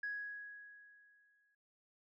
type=tone with exponential decay; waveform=sine; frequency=1665 Hz; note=G#6; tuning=4 cents sharp; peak=-36 dBFS; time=0.03-1.55 s; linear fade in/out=5 ms; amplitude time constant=330 ms; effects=tanh soft clip ceiling -33 dBFS